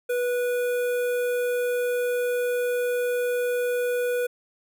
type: tone with notch filter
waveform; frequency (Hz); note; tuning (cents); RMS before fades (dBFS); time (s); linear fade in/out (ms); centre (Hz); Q
square; 490; B4; -14; -25; 0.09-4.27; 10; 4900; 0.59
effects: none